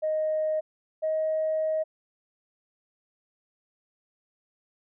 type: tone pair in turn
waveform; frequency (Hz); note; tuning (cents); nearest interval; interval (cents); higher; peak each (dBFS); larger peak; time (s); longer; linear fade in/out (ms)
sine; 622.3 / 629.2; D#5 / D#5; 0 / +19; unison; 19; second; -23; neither; 0.02-0.61 / 1.02-1.84; second; 20
effects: tanh soft clip ceiling -19 dBFS